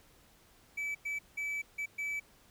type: tone bursts at uneven times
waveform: triangle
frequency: 2302 Hz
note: D7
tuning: 35 cents flat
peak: -32 dBFS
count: 5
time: 0.77-0.95 / 1.05-1.19 / 1.37-1.62 / 1.78-1.86 / 1.98-2.2 s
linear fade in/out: 10 ms
effects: pink hiss -63 dBFS RMS until 2.5 s